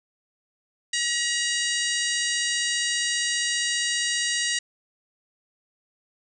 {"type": "harmonic tone with a mistuned harmonic", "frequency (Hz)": 955, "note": "A#5", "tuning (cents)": 42, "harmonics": [2, 3, 4, 5, 6, 7, 8, 9], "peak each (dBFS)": [-28, -30, -31, -32, -33, -33, -34, -35], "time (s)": [0.93, 4.59], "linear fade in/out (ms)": 5, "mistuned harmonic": 5, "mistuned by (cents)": -40, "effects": []}